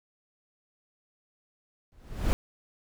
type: noise with exponential growth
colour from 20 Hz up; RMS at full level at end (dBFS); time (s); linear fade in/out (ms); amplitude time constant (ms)
brown; -20; 1.92-2.33; 0; 87
effects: none